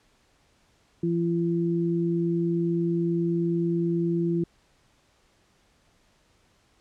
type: tone pair together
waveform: sine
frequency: 169.41 / 340 Hz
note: E3 / F4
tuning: +48 / -46 cents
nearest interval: octave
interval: 1206 cents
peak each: -25 dBFS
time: 1.03-4.44 s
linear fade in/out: 5 ms
effects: pink hiss -64 dBFS RMS until 6.8 s + low-pass 8000 Hz 12 dB/octave